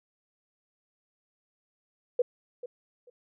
sine tone with echo, 490.6 Hz, B4, 12 cents flat, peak -20 dBFS, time 2.19-2.22 s, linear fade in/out 5 ms, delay 440 ms, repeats 2, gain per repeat -15 dB, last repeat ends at 3.1 s, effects none

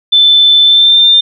sine tone with pitch glide, 3526 to 3598 Hz, A7 to A7, +3 to +38 cents, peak -3 dBFS, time 0.12-1.21 s, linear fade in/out 10 ms, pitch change +35 cents, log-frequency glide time 0.64-1.04 s, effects none

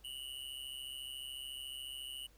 square tone with amplitude modulation, 2929 Hz, F#7, 18 cents flat, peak -40 dBFS, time 0.04-2.27 s, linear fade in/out 10 ms, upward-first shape sine, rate 134 Hz, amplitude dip 85%, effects added 50 Hz sine -63 dBFS peak until 2.37 s + pink hiss -68 dBFS RMS until 2.37 s

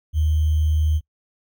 sine tone with sample-and-hold, 77.5 Hz, D#2, 6 cents flat, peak -16 dBFS, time 0.13-1.01 s, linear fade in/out 50 ms, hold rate 3150 Hz, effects noise-tail reverb RT60 0.1 s tail -23 dB re dry

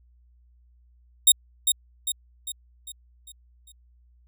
10% pulse tone with echo, 3729 Hz, A#7, in tune, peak -4 dBFS, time 1.27-1.32 s, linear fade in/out 5 ms, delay 400 ms, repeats 6, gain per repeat -6 dB, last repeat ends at 3.72 s, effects added 60 Hz sine -55 dBFS peak until 4.27 s

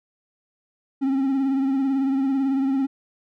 triangle tone with vibrato, 269.9 Hz, C#4, 46 cents flat, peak -17 dBFS, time 1.01-2.87 s, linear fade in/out 20 ms, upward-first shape triangle, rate 18 Hz, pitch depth 56 cents each way, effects none

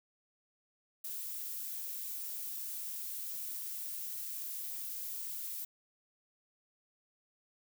violet noise, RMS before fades -41 dBFS, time 1.04-5.65 s, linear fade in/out 5 ms, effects none

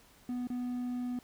triangle tone with dropouts, 246.9 Hz, B3, in tune, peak -31 dBFS, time 0.29-1.19 s, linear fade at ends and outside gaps 2 ms, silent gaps 0.472-0.501 s, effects pink hiss -61 dBFS RMS until 1.23 s

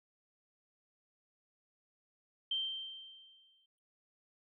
sine tone with exponential decay, 3136 Hz, G7, in tune, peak -31 dBFS, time 2.51-3.66 s, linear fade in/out 5 ms, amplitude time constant 250 ms, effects noise-tail reverb RT60 1.0 s tail -20 dB re dry

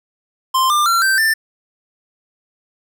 square tone with pitch steps, 1046.5 / 1195.2 / 1365 / 1558.9 / 1780.4 Hz, C6 / D6 / F6 / G6 / A6, 0 / +30 / -40 / -10 / +20 cents, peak -13 dBFS, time 0.54-1.34 s, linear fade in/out 10 ms, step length 160 ms, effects none

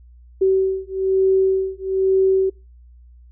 sine beating tone pair, 381.3 / 382.4 Hz, G4 / G4, -48 / -43 cents, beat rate 1.1 Hz, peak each -18 dBFS, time 0.41-2.5 s, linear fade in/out 10 ms, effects noise-tail reverb RT60 0.3 s tail -26 dB re dry + added 60 Hz sine -43 dBFS peak until 3.31 s

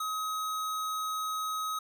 square tone, 1268 Hz, D#6, 32 cents sharp, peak -32 dBFS, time 0-1.79 s, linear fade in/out 5 ms, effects none

